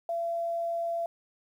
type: tone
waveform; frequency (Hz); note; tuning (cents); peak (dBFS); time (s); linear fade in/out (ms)
sine; 677; E5; +46; -28; 0.09-1.06; 2
effects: 10-bit